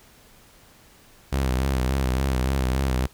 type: tone with vibrato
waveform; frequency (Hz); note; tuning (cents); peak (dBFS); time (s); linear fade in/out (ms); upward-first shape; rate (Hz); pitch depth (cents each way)
sawtooth; 65.41; C2; 0; -17; 1.32-3.07; 10; sine; 3.5; 71
effects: pink hiss -53 dBFS RMS until 3.13 s